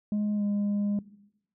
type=tone with pitch glide; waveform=sine; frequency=208.8 to 204.3 Hz; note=G#3 to G#3; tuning=+10 to -28 cents; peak=-22 dBFS; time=0.12-0.99 s; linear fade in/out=2 ms; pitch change=-38 cents; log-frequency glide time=0.35-0.43 s; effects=noise-tail reverb RT60 0.9 s tail -20 dB re dry + tanh soft clip ceiling -24 dBFS